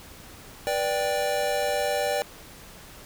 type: chord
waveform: square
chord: G major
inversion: first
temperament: equal with one note detuned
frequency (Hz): 487.9 / 587.3 / 784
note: B4 / D5 / G5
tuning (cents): -21 / 0 / 0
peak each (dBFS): -31 / -27 / -30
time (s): 0.67-2.22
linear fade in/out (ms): 0
effects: pink hiss -46 dBFS RMS until 3.05 s